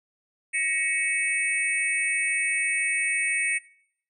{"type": "tone cluster", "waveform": "sine", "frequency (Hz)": [1903, 2227, 2593, 8770], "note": ["A#6", "C#7", "E7", "C#9"], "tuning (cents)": [35, 7, -29, -20], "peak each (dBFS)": [-30, -26, -30, -31], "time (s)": [0.53, 3.59], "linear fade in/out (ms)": 20, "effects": ["noise-tail reverb RT60 0.7 s tail -23 dB re dry"]}